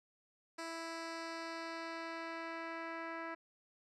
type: tone with low-pass filter sweep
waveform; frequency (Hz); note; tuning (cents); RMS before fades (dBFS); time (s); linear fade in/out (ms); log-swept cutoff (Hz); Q
10% pulse; 329.6; E4; 0; -44; 0.58-3.35; 10; 7500 to 2000; 1.2
effects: none